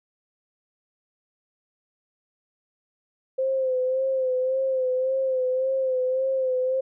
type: tone with vibrato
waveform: sine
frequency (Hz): 520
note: C5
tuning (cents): -11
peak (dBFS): -21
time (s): 3.38-6.81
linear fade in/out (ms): 10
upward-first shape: sine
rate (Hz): 1.8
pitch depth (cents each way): 41
effects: none